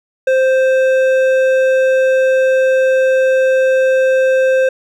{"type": "tone with hard clipping", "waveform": "sine", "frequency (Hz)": 523.3, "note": "C5", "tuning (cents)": 0, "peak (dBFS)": -11, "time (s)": [0.27, 4.69], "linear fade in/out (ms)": 5, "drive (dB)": 9, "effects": []}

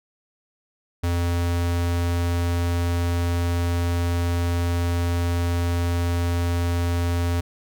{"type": "tone", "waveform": "square", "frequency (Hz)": 86.4, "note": "F2", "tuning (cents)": -18, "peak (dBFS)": -21, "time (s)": [1.03, 7.41], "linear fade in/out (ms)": 10, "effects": []}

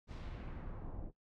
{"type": "noise with low-pass filter sweep", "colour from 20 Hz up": "brown", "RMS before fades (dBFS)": -45, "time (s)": [0.07, 1.12], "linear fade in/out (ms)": 50, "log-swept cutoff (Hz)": [5700, 570], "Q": 1.1, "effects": ["noise-tail reverb RT60 0.1 s tail -17 dB re dry"]}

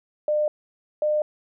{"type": "tone pair in turn", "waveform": "sine", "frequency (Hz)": [602, 604.3], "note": ["D5", "D5"], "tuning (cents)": [43, 49], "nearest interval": "unison", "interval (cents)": 6, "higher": "second", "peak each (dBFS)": -19, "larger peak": "neither", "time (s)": [[0.28, 0.48], [1.02, 1.22]], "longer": "neither", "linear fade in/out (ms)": 2, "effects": []}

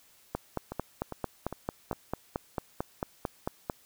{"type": "two click trains", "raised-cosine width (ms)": 1, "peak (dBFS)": [-16, -22], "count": [16, 4], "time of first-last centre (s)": [[0.35, 3.698], [0.72, 1.93]], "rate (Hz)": [4.48, 2.48], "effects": ["white hiss -61 dBFS RMS until 3.85 s"]}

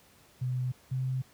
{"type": "tone pair in turn", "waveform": "sine", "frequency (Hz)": [126.7, 130.04], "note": ["B2", "C3"], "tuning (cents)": [45, -10], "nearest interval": "unison", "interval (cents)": 45, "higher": "second", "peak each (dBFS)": -28, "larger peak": "neither", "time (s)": [[0.41, 0.72], [0.91, 1.22]], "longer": "neither", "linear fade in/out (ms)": 10, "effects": ["pink hiss -60 dBFS RMS until 1.33 s", "high-pass 60 Hz 12 dB/octave"]}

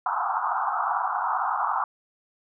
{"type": "band-pass noise", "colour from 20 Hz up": "pink", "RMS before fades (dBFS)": -26, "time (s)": [0.06, 1.84], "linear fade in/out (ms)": 2, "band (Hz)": [730, 1400], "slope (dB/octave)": 96, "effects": []}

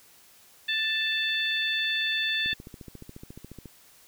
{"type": "harmonic tone", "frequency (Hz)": 882, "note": "A5", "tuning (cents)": 4, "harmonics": [2, 3, 4, 5], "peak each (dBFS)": [-29, -32, -28, -41], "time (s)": [0.68, 2.54], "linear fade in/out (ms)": 10}
{"type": "click train", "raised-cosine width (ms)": 3, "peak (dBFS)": -29, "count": 18, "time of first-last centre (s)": [2.46, 3.657], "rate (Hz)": 14.2}
{"effects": ["white hiss -56 dBFS RMS until 4.07 s"]}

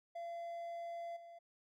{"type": "tone with level steps", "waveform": "triangle", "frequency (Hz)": 682, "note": "F5", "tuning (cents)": -41, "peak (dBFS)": [-40, -50], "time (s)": [0.15, 1.39], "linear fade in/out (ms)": 10, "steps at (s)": 1.16, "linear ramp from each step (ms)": 10, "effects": []}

